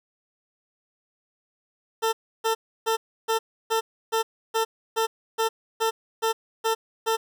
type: tone bursts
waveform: 20% pulse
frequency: 448.1 Hz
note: A4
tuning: 32 cents sharp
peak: -16 dBFS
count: 13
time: 2.02-7.17 s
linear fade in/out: 20 ms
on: 110 ms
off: 310 ms
effects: none